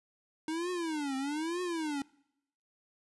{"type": "tone with vibrato", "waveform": "square", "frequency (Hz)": 309.9, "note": "D#4", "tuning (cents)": -7, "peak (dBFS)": -33, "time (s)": [0.48, 2.02], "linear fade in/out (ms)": 2, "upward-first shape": "triangle", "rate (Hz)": 1.1, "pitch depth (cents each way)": 290, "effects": ["noise-tail reverb RT60 0.8 s tail -24 dB re dry", "resampled to 24000 Hz"]}